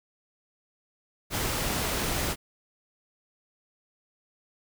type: noise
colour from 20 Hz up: pink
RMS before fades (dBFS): -29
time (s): 1.3-2.36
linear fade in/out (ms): 50
effects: none